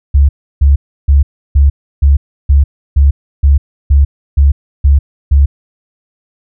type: tone bursts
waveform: sine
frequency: 70.1 Hz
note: C#2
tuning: 20 cents sharp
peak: -3 dBFS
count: 12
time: 0.14-5.46 s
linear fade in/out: 10 ms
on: 150 ms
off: 320 ms
effects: none